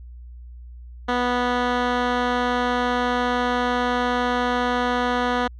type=tone with low-pass filter; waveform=10% pulse; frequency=245.9 Hz; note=B3; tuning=7 cents flat; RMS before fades=-22 dBFS; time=1.08-5.48 s; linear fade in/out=10 ms; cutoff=2800 Hz; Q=1; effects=added 60 Hz sine -37 dBFS peak until 5.59 s